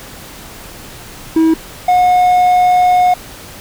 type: tone pair in turn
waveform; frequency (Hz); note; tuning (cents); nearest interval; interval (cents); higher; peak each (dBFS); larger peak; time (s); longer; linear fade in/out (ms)
triangle; 322.6 / 724.2; E4 / F#5; -37 / -37; octave + major second; 1400; second; -5; neither; 1.36-1.54 / 1.88-3.14; second; 5
effects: pink hiss -33 dBFS RMS until 3.6 s